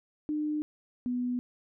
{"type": "tone pair in turn", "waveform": "sine", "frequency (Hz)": [301.9, 246.9], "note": ["D4", "B3"], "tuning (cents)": [48, 0], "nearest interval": "minor third", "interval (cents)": 348, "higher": "first", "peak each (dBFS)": -28, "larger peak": "neither", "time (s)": [[0.29, 0.62], [1.06, 1.39]], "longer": "neither", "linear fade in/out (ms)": 0, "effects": []}